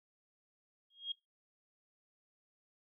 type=tone with exponential growth; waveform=sine; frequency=3260 Hz; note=G#7; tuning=33 cents flat; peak=-33 dBFS; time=0.9-1.12 s; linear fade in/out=5 ms; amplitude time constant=46 ms; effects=noise-tail reverb RT60 0.2 s tail -22 dB re dry